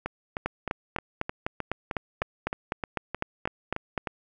two click trains, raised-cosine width 0.5 ms, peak -15 / -12 dBFS, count 14 / 15, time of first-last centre 0.06-4.072 / 0.46-3.978 s, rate 3.24 / 3.98 Hz, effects none

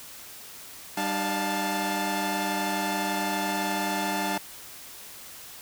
sawtooth tone cluster, 195.8 / 302.9 / 704 / 877 Hz, G3 / D#4 / F5 / A5, -2 / -46 / +14 / -6 cents, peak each -29 / -29 / -29 / -26 dBFS, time 0.97-4.38 s, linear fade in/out 5 ms, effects white hiss -44 dBFS RMS until 5.61 s

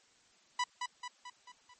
sawtooth tone with echo, 987.8 Hz, B5, in tune, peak -26 dBFS, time 0.59-0.64 s, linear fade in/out 5 ms, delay 220 ms, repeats 5, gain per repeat -5 dB, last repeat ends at 1.74 s, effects white hiss -66 dBFS RMS until 1.79 s + MP3 32 kbps

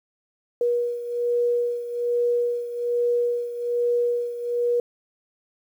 sine beating tone pair, 480 / 481.2 Hz, B4 / B4, -49 / -45 cents, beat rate 1.2 Hz, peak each -22 / -27 dBFS, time 0.61-4.8 s, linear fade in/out 2 ms, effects 9-bit

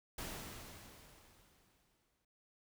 pink noise with exponential decay, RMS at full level -43 dBFS, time 0.18-2.25 s, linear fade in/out 5 ms, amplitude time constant 450 ms, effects none

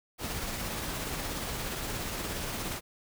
pink noise with tremolo, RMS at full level -34 dBFS, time 0.18-2.81 s, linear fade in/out 50 ms, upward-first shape triangle, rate 17 Hz, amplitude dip 30%, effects none

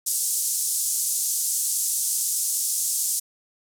pink band-pass noise, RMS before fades -25 dBFS, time 0.06-3.2 s, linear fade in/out 10 ms, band 6600 to 12000 Hz, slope 24 dB/octave, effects none

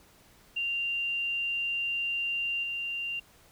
sine tone with level steps, 2780 Hz, F7, 9 cents flat, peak -28 / -31 dBFS, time 0.56-3.2 s, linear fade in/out 10 ms, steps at 2.63 s, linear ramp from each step 5 ms, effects pink hiss -59 dBFS RMS until 3.51 s

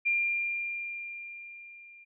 sine tone with level ramp, 2393 Hz, D7, 32 cents sharp, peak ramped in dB -23 to -50 dBFS, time 0.05-2.05 s, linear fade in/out 20 ms, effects none

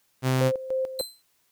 sawtooth tone, 129.9 Hz, C3, 12 cents flat, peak -17 dBFS, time 0.22-0.52 s, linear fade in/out 50 ms
sine tone with tremolo, 523.3 Hz, C5, in tune, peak -23 dBFS, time 0.41-1.01 s, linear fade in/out 0 ms, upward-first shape square, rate 3.4 Hz, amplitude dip 70%
sawtooth tone with exponential decay, 4082 Hz, C8, 44 cents flat, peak -23 dBFS, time 0.99-1.22 s, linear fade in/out 2 ms, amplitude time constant 49 ms
effects white hiss -68 dBFS RMS until 1.51 s

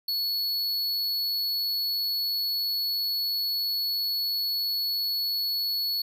square tone, 4397 Hz, C#8, 15 cents flat, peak -26 dBFS, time 0.08-6.02 s, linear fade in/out 5 ms, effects none

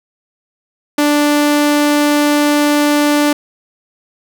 sawtooth tone, 293.7 Hz, D4, in tune, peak -6 dBFS, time 0.98-3.33 s, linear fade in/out 5 ms, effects none

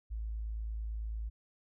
sine tone, 54.5 Hz, A1, 16 cents flat, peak -35 dBFS, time 0.1-1.3 s, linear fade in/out 20 ms, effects none

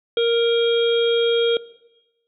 harmonic tone with a mistuned harmonic, 466.2 Hz, A#4, in tune, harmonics 1 / 3 / 5 / 7 / 8, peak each -16 / -32 / -35 / -25 / -35 dBFS, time 0.17-1.57 s, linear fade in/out 2 ms, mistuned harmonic 5, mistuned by +19 cents, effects noise-tail reverb RT60 1.0 s tail -19 dB re dry

